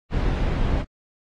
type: noise with amplitude modulation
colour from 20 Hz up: brown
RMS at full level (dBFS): -20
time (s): 0.1-0.85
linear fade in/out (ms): 50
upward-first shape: sine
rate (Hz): 221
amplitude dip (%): 35
effects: low-pass 4000 Hz 12 dB/octave + AAC 32 kbps